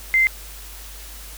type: tone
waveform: sine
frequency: 2080 Hz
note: C7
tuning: 11 cents flat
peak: -13 dBFS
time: 0.14-0.27 s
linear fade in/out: 0 ms
effects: added 50 Hz sine -38 dBFS peak until 1.37 s + white hiss -40 dBFS RMS until 1.37 s